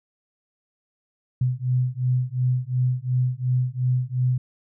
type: beating tone pair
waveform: sine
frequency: 125 / 127.8 Hz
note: B2 / C3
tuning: +21 / -40 cents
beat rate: 2.8 Hz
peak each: -23 dBFS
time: 1.41-4.38 s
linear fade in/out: 5 ms
effects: none